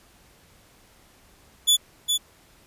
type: tone with echo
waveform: sawtooth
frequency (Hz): 3455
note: A7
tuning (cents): -32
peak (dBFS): -12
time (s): 1.67-1.77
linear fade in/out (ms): 20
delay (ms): 410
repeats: 1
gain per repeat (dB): -5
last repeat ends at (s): 2.18
effects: pink hiss -56 dBFS RMS until 2.66 s + resampled to 32000 Hz